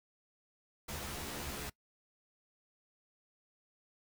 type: noise with comb filter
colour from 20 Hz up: pink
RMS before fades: -42 dBFS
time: 0.88-1.7 s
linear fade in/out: 10 ms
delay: 14 ms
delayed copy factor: +0.85
effects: noise-tail reverb RT60 0.1 s tail -22 dB re dry